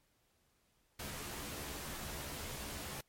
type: noise with comb filter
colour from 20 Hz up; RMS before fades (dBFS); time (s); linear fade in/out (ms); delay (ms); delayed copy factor
pink; -44; 0.99-3.01; 5; 14; +0.65
effects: pink hiss -75 dBFS RMS until 3.08 s + MP3 64 kbps